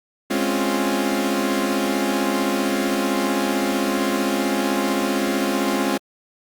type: chord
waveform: sawtooth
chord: Db major seventh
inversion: second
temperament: equal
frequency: 207.7 / 261.6 / 277.2 / 349.2 Hz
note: Ab3 / C4 / Db4 / F4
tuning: 0 / 0 / 0 / 0 cents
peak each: -21 dBFS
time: 0.3-5.98 s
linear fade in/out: 10 ms
effects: Opus 48 kbps